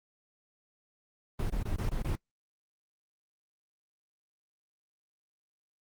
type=noise bursts; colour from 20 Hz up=brown; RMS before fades=-31 dBFS; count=6; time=1.39-2.155 s; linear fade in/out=5 ms; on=110 ms; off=21 ms; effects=noise-tail reverb RT60 0.1 s tail -21 dB re dry + Opus 24 kbps